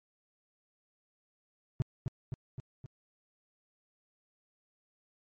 triangle tone with echo, 130.1 Hz, C3, 9 cents flat, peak -23 dBFS, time 1.8-1.82 s, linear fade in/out 0 ms, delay 260 ms, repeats 4, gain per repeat -4 dB, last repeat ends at 2.86 s, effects MP3 32 kbps

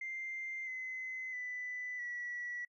sine tone with pitch steps, 2093 / 2042 / 1991.6 / 1942.7 Hz, C7 / C7 / B6 / B6, 0 / -43 / +14 / -29 cents, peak -38 dBFS, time 0.01-2.65 s, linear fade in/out 5 ms, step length 660 ms, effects noise-tail reverb RT60 0.1 s tail -26 dB re dry + tanh soft clip ceiling -34 dBFS

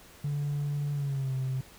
triangle tone with pitch glide, 144.7 to 131.17 Hz, D3 to C3, -25 to +5 cents, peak -25 dBFS, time 0.24-1.61 s, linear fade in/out 5 ms, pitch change -170 cents, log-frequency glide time 0.93-1.34 s, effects tanh soft clip ceiling -24 dBFS + pink hiss -53 dBFS RMS until 1.78 s

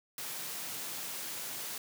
white high-pass noise, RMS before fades -40 dBFS, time 0.18-1.78 s, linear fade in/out 2 ms, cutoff 110 Hz, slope 96 dB/octave, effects none

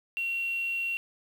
sine tone with quantisation, 2737 Hz, F7, 36 cents flat, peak -28 dBFS, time 0.17-0.97 s, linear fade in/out 0 ms, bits 8, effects none

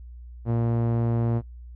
sawtooth tone with low-pass filter, 116.54 Hz, A#2, in tune, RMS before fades -24 dBFS, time 0.45-1.42 s, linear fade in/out 50 ms, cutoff 680 Hz, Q 0.65, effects noise-tail reverb RT60 0.1 s tail -18 dB re dry + added 60 Hz sine -39 dBFS peak until 1.75 s

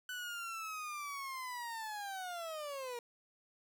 30% pulse linear sweep, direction down, 1500 to 469.6 Hz, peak -38 dBFS, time 0.09-2.99 s, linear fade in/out 2 ms, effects none

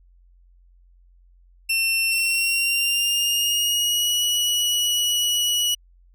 sawtooth tone with pitch glide, 2700 to 2927 Hz, E7 to F#7, +41 to -19 cents, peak -16 dBFS, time 1.69-5.75 s, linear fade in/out 10 ms, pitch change +140 cents, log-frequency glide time 2.09-4.18 s, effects added 44 Hz sine -51 dBFS peak until 6.14 s

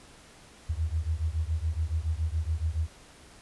sine beating tone pair, 76.7 / 83.8 Hz, D#2 / E2, -24 / +29 cents, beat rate 7.1 Hz, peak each -29 / -30 dBFS, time 0.69-2.88 s, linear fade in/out 10 ms, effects pink hiss -53 dBFS RMS until 3.41 s + resampled to 24000 Hz

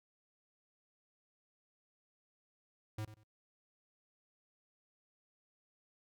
square tone with echo, 107.7 Hz, A2, 37 cents flat, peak -39 dBFS, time 2.98-3.05 s, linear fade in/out 5 ms, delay 93 ms, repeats 2, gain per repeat -13 dB, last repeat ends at 3.236 s, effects noise-tail reverb RT60 0.1 s tail -25 dB re dry

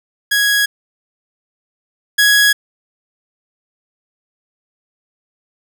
sawtooth tone pair in turn, 1661.2 / 1667.1 Hz, G#6 / G#6, 0 / +6 cents, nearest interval unison, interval 6 cents, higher second, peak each -8 / -5 dBFS, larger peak second, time 0.31-0.66 / 2.18-2.53 s, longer neither, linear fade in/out 10 ms, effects none

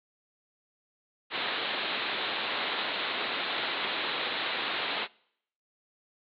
white low-pass noise, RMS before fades -32 dBFS, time 1.3-5.08 s, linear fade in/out 50 ms, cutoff 4100 Hz, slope 96 dB/octave, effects noise-tail reverb RT60 0.7 s tail -25 dB re dry + high-pass 300 Hz 12 dB/octave

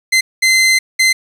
sawtooth tone bursts at uneven times, 2066 Hz, C7, 22 cents flat, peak -5 dBFS, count 3, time 0.12-0.21 / 0.42-0.79 / 0.99-1.13 s, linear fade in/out 10 ms, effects low-pass 10000 Hz 12 dB/octave + 7-bit

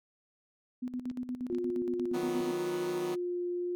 sine tone with tremolo, 250 Hz, B3, 21 cents sharp, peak -32 dBFS, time 0.82-2.52 s, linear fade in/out 10 ms, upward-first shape square, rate 8.5 Hz, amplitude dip 70%
click train, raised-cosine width 0.2 ms, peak -33 dBFS, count 5, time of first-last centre 1.1-2.894 s, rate 2.23 Hz
sine tone with vibrato, 354.8 Hz, F4, 27 cents sharp, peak -31 dBFS, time 1.5-3.75 s, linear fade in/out 0 ms, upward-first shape triangle, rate 0.88 Hz, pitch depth 9 cents each way
10% pulse chord, B major, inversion first, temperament equal, 155.56 / 185 / 246.9 Hz, D#3 / F#3 / B3, 0 / 0 / 0 cents, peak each -34 dBFS, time 2.13-3.16 s, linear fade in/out 20 ms
effects none

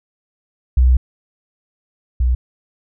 sine tone pair in turn, 63 / 61.77 Hz, B1 / B1, +35 / +1 cents, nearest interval unison, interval 34 cents, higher first, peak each -8 / -12 dBFS, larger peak first, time 0.77-0.97 / 2.2-2.35 s, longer first, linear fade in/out 5 ms, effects none

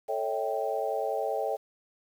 sine chord, A dominant seventh, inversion none, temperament equal with one note detuned, 440 / 554.4 / 644.9 / 784 Hz, A4 / C#5 / E5 / G5, 0 / 0 / -38 / 0 cents, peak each -33 dBFS, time 0.08-1.57 s, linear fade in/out 20 ms, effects 9-bit

